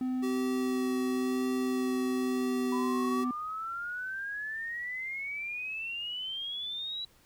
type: tone with pitch glide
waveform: triangle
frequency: 255.7 to 251 Hz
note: C4 to B3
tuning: -40 to +28 cents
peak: -27 dBFS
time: 0.01-3.31 s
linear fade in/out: 2 ms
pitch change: -32 cents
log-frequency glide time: 2.21-2.57 s
type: tone with vibrato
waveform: square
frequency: 382.3 Hz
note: G4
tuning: 43 cents flat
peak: -34 dBFS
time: 0.22-3.25 s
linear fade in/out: 20 ms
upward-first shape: sine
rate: 0.96 Hz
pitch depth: 15 cents each way
type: exponential sweep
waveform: sine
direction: up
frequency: 987.8 to 3944 Hz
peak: -34 dBFS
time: 2.72-7.05 s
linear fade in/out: 5 ms
effects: pink hiss -63 dBFS RMS until 7.25 s